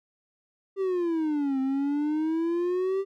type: exponential two-way sweep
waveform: triangle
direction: down then up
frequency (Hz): 394.6 to 262.7 to 394.6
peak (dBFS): -22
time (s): 0.76-3.05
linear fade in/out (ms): 50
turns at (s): 1.6
effects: none